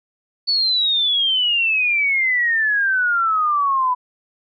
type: exponential sweep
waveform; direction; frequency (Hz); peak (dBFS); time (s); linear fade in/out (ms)
sine; down; 4500 to 987.8; -15; 0.47-3.95; 20
effects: none